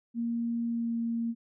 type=tone with pitch glide; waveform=sine; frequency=233.6 to 231.5 Hz; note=A#3 to A#3; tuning=+4 to -12 cents; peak=-28 dBFS; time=0.14-1.35 s; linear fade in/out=50 ms; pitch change=-16 cents; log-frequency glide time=0.66-0.96 s; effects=none